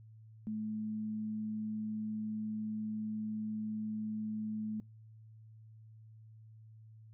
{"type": "tone", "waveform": "sine", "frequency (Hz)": 215.7, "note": "A3", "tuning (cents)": -34, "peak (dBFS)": -35, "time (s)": [0.47, 4.8], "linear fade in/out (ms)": 0, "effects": ["noise-tail reverb RT60 0.2 s tail -22 dB re dry", "added 110 Hz sine -53 dBFS peak until 7.13 s"]}